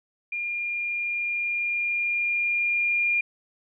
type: tone with level ramp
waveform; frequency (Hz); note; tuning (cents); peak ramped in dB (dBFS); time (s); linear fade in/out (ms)
sine; 2409; D7; +43; -27 to -20; 0.32-3.21; 5
effects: none